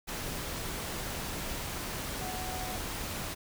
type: tone in noise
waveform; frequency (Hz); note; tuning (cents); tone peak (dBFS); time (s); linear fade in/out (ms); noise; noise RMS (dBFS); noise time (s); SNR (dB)
sine; 740; F#5; 0; -40; 2.2-2.77; 20; pink; -37; 0.07-3.35; -6
effects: none